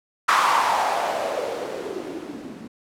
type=noise with low-pass filter sweep; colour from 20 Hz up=violet; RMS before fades=-24 dBFS; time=0.28-2.68 s; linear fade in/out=10 ms; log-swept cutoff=1200 to 230 Hz; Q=4.2; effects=none